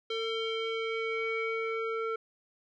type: tone with low-pass filter sweep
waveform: square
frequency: 449.7 Hz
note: A4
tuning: 38 cents sharp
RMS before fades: -33 dBFS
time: 0.1-2.16 s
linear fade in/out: 5 ms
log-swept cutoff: 3500 to 1700 Hz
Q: 4.4
effects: none